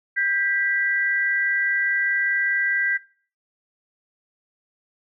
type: tone pair together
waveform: sine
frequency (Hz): 1589.8 / 1965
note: G6 / B6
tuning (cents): +24 / -9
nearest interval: major third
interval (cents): 367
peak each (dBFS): -22 / -22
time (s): 0.16-2.98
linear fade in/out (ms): 20
effects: noise-tail reverb RT60 0.4 s tail -17 dB re dry